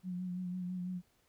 sine tone with vibrato, 181 Hz, F#3, 38 cents flat, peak -36 dBFS, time 0.03-1.02 s, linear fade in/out 50 ms, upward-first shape sine, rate 6 Hz, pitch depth 32 cents each way, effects pink hiss -72 dBFS RMS until 1.28 s

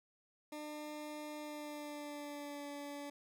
20% pulse tone with pitch glide, 300.6 to 287.2 Hz, D4 to D4, +40 to -39 cents, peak -39 dBFS, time 0.52-3.1 s, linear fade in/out 5 ms, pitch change -79 cents, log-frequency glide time 1.36-2.68 s, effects none

